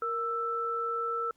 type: tone pair together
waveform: sine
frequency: 466.2 / 1324.7 Hz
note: A#4 / E6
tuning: 0 / +8 cents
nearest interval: octave + tritone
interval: 1808 cents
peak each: -35 / -30 dBFS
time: 0.02-1.31 s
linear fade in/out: 2 ms
effects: pink hiss -71 dBFS RMS until 1.36 s + Opus 48 kbps